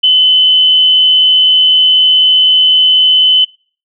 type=tone with amplitude modulation; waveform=sine; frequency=3028 Hz; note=F#7; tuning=39 cents sharp; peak=-3 dBFS; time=0.03-3.45 s; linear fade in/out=10 ms; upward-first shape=sine; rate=159 Hz; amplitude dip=25%; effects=noise-tail reverb RT60 0.4 s tail -21 dB re dry